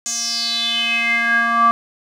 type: tone with band-pass filter sweep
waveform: square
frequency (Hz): 233.1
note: A#3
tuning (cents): 0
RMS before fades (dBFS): -18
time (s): 0.06-1.71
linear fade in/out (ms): 0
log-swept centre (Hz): 6800 to 1100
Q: 6.9
effects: none